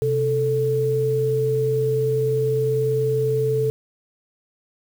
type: tone pair together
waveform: sine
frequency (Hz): 130 / 439.8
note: C3 / A4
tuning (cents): -11 / -1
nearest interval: octave + major sixth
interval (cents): 2110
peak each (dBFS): -23 / -19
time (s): 0.02-3.7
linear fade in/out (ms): 0
effects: 7-bit